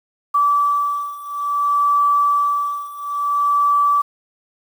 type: beating tone pair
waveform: sine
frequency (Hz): 1156 / 1156.58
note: D6 / D6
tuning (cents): -28 / -27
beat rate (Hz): 0.58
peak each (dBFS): -19 / -17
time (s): 0.34-4.02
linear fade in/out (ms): 10
effects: 7-bit